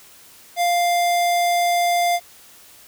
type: tone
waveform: square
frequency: 698.5 Hz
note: F5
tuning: in tune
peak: -17 dBFS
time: 0.56-2.2 s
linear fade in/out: 50 ms
effects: white hiss -47 dBFS RMS until 2.87 s